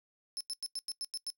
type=tone bursts; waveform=30% pulse; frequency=5260 Hz; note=E8; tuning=5 cents flat; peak=-31 dBFS; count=8; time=0.37-1.302 s; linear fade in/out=0 ms; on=36 ms; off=92 ms; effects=noise-tail reverb RT60 0.1 s tail -22 dB re dry